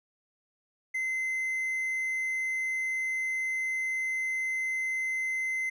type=tone with hard clipping; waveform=triangle; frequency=2061 Hz; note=C7; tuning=27 cents flat; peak=-29 dBFS; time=0.94-5.7 s; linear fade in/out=10 ms; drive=5 dB; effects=none